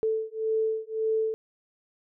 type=beating tone pair; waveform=sine; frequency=440 / 441.8 Hz; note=A4 / A4; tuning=0 / +7 cents; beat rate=1.8 Hz; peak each=-28 dBFS; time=0.03-1.34 s; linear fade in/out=0 ms; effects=none